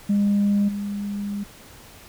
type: tone with level steps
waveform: sine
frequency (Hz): 203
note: G#3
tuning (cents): -39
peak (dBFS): -15 / -25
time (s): 0.09-1.44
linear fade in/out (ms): 10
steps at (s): 0.68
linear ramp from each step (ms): 10
effects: tanh soft clip ceiling -14 dBFS + pink hiss -46 dBFS RMS until 2.08 s